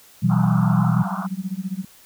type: chord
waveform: sine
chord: E minor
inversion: second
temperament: equal with one note detuned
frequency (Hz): 123.47 / 164.81 / 191.41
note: B2 / E3 / G3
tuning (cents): 0 / 0 / -41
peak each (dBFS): -20 / -19 / -19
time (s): 0.22-1.04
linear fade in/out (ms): 20
type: band-pass noise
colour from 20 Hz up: white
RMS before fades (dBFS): -30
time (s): 0.29-1.27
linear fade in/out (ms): 20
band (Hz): 670 to 1400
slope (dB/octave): 96
type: tone with tremolo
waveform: sine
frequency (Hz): 189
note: F#3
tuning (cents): +37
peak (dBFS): -21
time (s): 0.78-1.85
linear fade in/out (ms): 5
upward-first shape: sine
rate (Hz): 15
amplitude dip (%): 95
effects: white hiss -50 dBFS RMS until 2.05 s